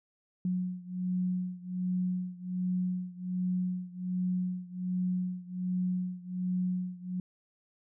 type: beating tone pair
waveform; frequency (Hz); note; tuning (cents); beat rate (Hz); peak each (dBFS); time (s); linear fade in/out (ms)
sine; 181.5 / 182.8; F#3 / F#3; -33 / -21; 1.3; -32 / -34; 0.45-7.2; 2
effects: none